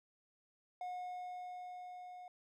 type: tone with level ramp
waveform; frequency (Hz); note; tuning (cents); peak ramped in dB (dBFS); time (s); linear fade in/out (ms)
triangle; 724; F#5; -38; -38 to -47; 0.81-2.28; 2
effects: none